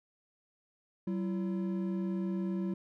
triangle tone pair together, 189.8 / 338.2 Hz, F#3 / E4, +44 / +44 cents, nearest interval minor seventh, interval 1000 cents, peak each -30 / -36 dBFS, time 1.07-2.74 s, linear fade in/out 5 ms, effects none

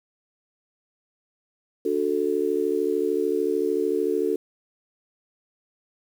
sine chord, D major, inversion none, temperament just, 293.7 / 367.1 / 440.5 Hz, D4 / F#4 / A4, 0 / -14 / +2 cents, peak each -28 / -25 / -24 dBFS, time 1.85-4.36 s, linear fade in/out 5 ms, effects 8-bit

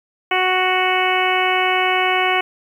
harmonic tone, 370 Hz, F#4, in tune, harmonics 1 / 2 / 3 / 4 / 5 / 6 / 7 / 8, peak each -23 / -20 / -23 / -26 / -26 / -21 / -26 / -25 dBFS, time 0.31-2.41 s, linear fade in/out 5 ms, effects 8-bit

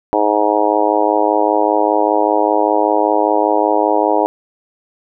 harmonic tone, 105.1 Hz, G#2, 21 cents sharp, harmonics 3 / 4 / 5 / 6 / 7 / 8 / 9, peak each -19 / -19 / -19 / -19 / -19 / -19 / -19 dBFS, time 0.13-4.26 s, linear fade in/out 0 ms, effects none

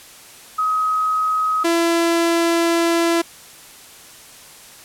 sine / sawtooth tone pair in turn, 1266 / 336.5 Hz, D#6 / E4, +30 / +36 cents, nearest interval octave + major seventh, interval 2294 cents, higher first, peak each -16 / -11 dBFS, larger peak second, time 0.58-1.64 / 1.64-3.22 s, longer second, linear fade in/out 10 ms, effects white hiss -42 dBFS RMS until 4.84 s + low-pass 12000 Hz 12 dB/octave

